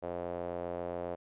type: tone with band-pass filter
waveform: sawtooth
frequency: 87.31 Hz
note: F2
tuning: in tune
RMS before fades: -38 dBFS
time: 0.02-1.16 s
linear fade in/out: 20 ms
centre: 570 Hz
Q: 2.9
effects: resampled to 8000 Hz